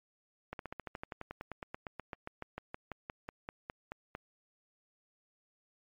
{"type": "slowing click train", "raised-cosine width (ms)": 0.5, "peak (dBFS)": -25, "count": 29, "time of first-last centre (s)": [0.53, 4.151], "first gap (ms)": 62, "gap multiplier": 1.05, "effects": ["MP3 64 kbps"]}